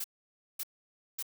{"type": "noise bursts", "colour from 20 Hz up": "blue", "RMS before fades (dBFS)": -36, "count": 3, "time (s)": [0, 1.226], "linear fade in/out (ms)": 5, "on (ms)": 42, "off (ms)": 550, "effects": []}